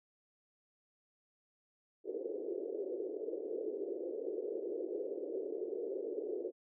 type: band-pass noise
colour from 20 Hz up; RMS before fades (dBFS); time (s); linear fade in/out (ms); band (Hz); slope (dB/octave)
pink; -40; 2.04-6.52; 50; 360 to 480; 48
effects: none